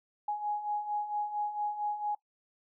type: beating tone pair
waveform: sine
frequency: 830.6 / 835 Hz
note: G#5 / G#5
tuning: 0 / +9 cents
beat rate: 4.4 Hz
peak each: -38 / -32 dBFS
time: 0.28-2.15 s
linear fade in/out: 5 ms
effects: noise-tail reverb RT60 0.1 s tail -20 dB re dry